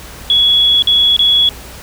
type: tone with dropouts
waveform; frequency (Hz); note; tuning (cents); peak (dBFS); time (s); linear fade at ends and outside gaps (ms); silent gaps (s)
sine; 3368; G#7; +24; -7; 0.3-1.49; 1; 0.823-0.872 / 1.165-1.192
effects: added 60 Hz sine -35 dBFS peak until 1.82 s + pink hiss -33 dBFS RMS until 1.82 s